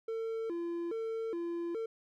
triangle tone with vibrato, 392 Hz, G4, in tune, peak -32 dBFS, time 0.08-1.86 s, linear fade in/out 5 ms, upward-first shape square, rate 1.2 Hz, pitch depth 240 cents each way, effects none

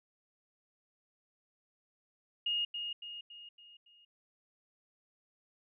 sine tone with echo, 2855 Hz, F7, 37 cents sharp, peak -30 dBFS, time 2.46-2.65 s, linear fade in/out 5 ms, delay 280 ms, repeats 5, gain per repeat -6 dB, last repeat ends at 4.05 s, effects none

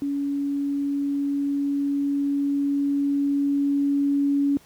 sine tone with level ramp, 282.2 Hz, C#4, 31 cents sharp, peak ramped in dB -23 to -18 dBFS, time 0.02-4.57 s, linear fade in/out 0 ms, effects pink hiss -54 dBFS RMS until 4.65 s + high-pass 60 Hz 12 dB/octave

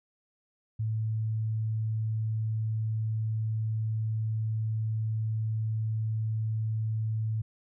sine tone, 110 Hz, A2, in tune, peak -27 dBFS, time 0.79-7.42 s, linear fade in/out 10 ms, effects none

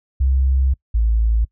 sine tone pair in turn, 66.1 / 55.58 Hz, C2 / A1, +18 / +18 cents, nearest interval minor third, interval 300 cents, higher first, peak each -13 dBFS, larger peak neither, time 0.2-0.74 / 0.94-1.45 s, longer first, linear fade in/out 10 ms, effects noise-tail reverb RT60 0.1 s tail -24 dB re dry

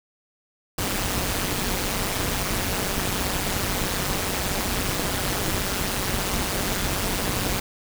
pink noise with amplitude modulation, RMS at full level -22 dBFS, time 0.78-7.6 s, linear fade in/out 5 ms, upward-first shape sine, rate 191 Hz, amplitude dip 80%, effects none

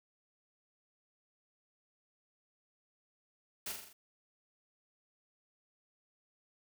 white noise with echo, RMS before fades -40 dBFS, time 3.66-3.72 s, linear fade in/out 5 ms, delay 42 ms, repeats 5, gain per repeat -4 dB, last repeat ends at 3.93 s, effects none

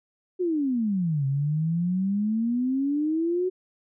sine exponential two-way sweep, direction down then up, 374.3 to 134.2 to 374.3 Hz, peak -22 dBFS, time 0.39-3.5 s, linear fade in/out 20 ms, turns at 1.26 s, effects none

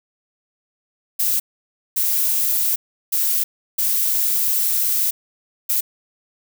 violet noise bursts at uneven times, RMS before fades -19 dBFS, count 5, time 1.19-1.4 / 1.96-2.76 / 3.12-3.44 / 3.78-5.11 / 5.69-5.81 s, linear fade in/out 10 ms, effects none

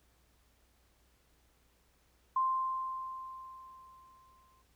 sine tone with exponential decay, 1046.5 Hz, C6, in tune, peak -26 dBFS, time 2.36-4.62 s, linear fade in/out 5 ms, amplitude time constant 490 ms, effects added 60 Hz sine -70 dBFS peak until 4.75 s + pink hiss -71 dBFS RMS until 4.75 s

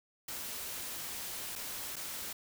white noise with dropouts, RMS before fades -41 dBFS, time 0.28-2.33 s, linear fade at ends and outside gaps 5 ms, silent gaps 1.555-1.559 / 1.959-1.964 s, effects none

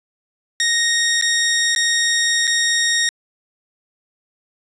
15% pulse tone with dropouts, 1864.7 Hz, A#6, in tune, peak -9 dBFS, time 0.6-3.09 s, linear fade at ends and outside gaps 1 ms, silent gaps 1.213-1.223 / 1.75-1.761 / 2.471-2.476 s, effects resampled to 22050 Hz

